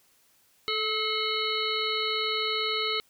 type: harmonic tone with a mistuned harmonic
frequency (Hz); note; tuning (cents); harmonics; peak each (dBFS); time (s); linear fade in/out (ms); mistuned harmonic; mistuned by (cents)
431.1; A4; -35; 1 / 3 / 5 / 7 / 9 / 10; -33 / -33 / -33 / -33 / -33 / -33; 0.68-3; 0; 1; +18
effects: white hiss -64 dBFS RMS until 3.09 s